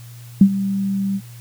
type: tone with ADSR envelope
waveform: sine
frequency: 196 Hz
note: G3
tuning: in tune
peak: -3 dBFS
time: 0.41-1.21 s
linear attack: 4 ms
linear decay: 70 ms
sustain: -15 dB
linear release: 53 ms
effects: added 119 Hz sine -36 dBFS peak until 1.4 s + white hiss -47 dBFS RMS until 1.4 s

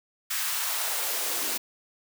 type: noise with high-pass filter sweep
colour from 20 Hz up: white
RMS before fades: -29 dBFS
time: 0.3-1.58 s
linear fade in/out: 10 ms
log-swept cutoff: 1500 to 260 Hz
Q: 1.4
effects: none

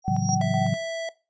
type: tone with exponential growth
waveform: sine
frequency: 5680 Hz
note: F8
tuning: 28 cents sharp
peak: -24 dBFS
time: 0.02-0.35 s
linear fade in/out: 5 ms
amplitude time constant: 71 ms
type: tone with tremolo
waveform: sine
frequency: 758 Hz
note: F#5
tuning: 42 cents sharp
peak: -25 dBFS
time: 0.04-0.7 s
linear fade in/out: 50 ms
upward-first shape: square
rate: 4 Hz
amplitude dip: 70%
type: chord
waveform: sine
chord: F# minor seventh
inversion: first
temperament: just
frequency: 111 / 138.75 / 166.5 / 185 Hz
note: A2 / C#3 / E3 / F#3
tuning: +16 / +2 / +18 / 0 cents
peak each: -28 / -27 / -30 / -25 dBFS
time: 0.08-0.74 s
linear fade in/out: 0 ms
type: tone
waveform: square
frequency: 659.3 Hz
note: E5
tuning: in tune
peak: -28 dBFS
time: 0.41-1.09 s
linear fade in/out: 2 ms
effects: noise-tail reverb RT60 0.3 s tail -20 dB re dry + resampled to 16000 Hz

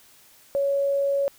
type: tone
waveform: sine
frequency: 558 Hz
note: C#5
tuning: 11 cents sharp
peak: -20 dBFS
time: 0.55-1.28 s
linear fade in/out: 0 ms
effects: white hiss -54 dBFS RMS until 1.38 s

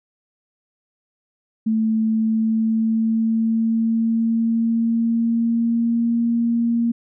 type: tone with pitch glide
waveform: sine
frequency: 220.8 to 233.5 Hz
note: A3 to A#3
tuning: +6 to +3 cents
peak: -16 dBFS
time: 1.66-6.92 s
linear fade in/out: 10 ms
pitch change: +97 cents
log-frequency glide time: 2.08-6.2 s
effects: none

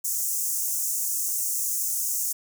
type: high-pass noise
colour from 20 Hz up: pink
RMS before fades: -27 dBFS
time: 0.04-2.33 s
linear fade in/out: 10 ms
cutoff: 6200 Hz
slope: 48 dB/octave
effects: none

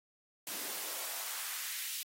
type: noise with high-pass filter sweep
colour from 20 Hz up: white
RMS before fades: -40 dBFS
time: 0.47-2.03 s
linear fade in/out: 2 ms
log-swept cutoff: 220 to 2900 Hz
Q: 1.2
effects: AAC 48 kbps

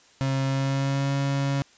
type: tone with pitch glide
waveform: 35% pulse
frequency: 134.8 to 138.67 Hz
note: C#3 to C#3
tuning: -48 to +1 cents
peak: -21 dBFS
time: 0.21-1.62 s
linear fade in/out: 0 ms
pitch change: +49 cents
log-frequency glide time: 0.46-1.11 s
effects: white hiss -56 dBFS RMS until 1.77 s + resampled to 16000 Hz

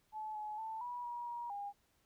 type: tone with pitch steps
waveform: sine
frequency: 863 / 849 / 885 / 973 / 958 / 952 / 810 Hz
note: A5 / G#5 / A5 / B5 / A#5 / A#5 / G#5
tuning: -34 / +38 / +10 / -26 / +47 / +36 / -43 cents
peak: -40 dBFS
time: 0.12-1.73 s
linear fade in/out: 50 ms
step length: 230 ms
effects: pink hiss -75 dBFS RMS until 2.05 s

